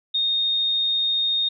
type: tone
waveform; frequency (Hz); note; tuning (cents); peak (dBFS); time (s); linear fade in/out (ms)
sine; 3693; A#7; -17; -19; 0.14-1.49; 10
effects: none